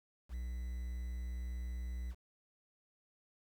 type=tone with quantisation; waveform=triangle; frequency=60.8 Hz; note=B1; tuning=26 cents flat; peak=-36 dBFS; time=0.29-2.15 s; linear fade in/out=50 ms; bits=10; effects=none